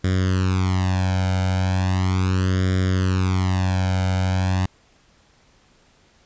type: tone with flanger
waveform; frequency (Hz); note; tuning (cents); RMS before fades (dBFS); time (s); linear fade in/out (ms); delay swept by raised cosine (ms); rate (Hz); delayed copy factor
sawtooth; 93.1; F#2; +11; -20; 0.04-4.66; 5; 0.57 to 1.34; 0.37; +0.95
effects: pink hiss -57 dBFS RMS until 6.25 s + resampled to 16000 Hz